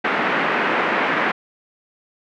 white band-pass noise, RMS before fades -20 dBFS, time 0.04-1.32 s, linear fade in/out 10 ms, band 190 to 2100 Hz, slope 24 dB/octave, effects none

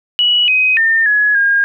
sine tone with pitch steps, 2932 / 2518 / 1809 / 1686 / 1621 Hz, F#7 / D#7 / A6 / G#6 / G#6, -16 / +20 / +48 / +26 / -42 cents, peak -9 dBFS, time 0.19-1.64 s, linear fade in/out 0 ms, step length 290 ms, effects none

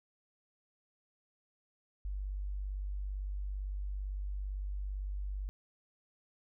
sine tone, 48.89 Hz, G1, 4 cents flat, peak -35 dBFS, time 2.05-5.49 s, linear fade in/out 0 ms, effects none

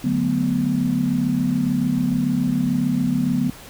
sine chord, B minor seventh, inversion first, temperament equal, 146.83 / 185 / 220 / 246.9 Hz, D3 / F#3 / A3 / B3, 0 / 0 / 0 / 0 cents, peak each -25 / -24 / -26 / -20 dBFS, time 0.04-3.5 s, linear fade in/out 5 ms, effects pink hiss -41 dBFS RMS until 3.69 s

